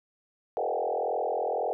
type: tone with frequency modulation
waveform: sine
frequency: 611 Hz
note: D#5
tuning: 32 cents flat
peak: -26 dBFS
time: 0.57-1.73 s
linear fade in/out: 0 ms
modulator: 41.9 Hz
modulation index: 4.6
effects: none